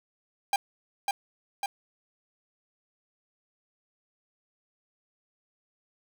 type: tone with echo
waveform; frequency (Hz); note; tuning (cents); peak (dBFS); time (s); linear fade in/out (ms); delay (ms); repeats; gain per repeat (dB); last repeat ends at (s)
45% pulse; 800; G5; +35; -22; 0.53-0.56; 2; 550; 2; -3; 1.66
effects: none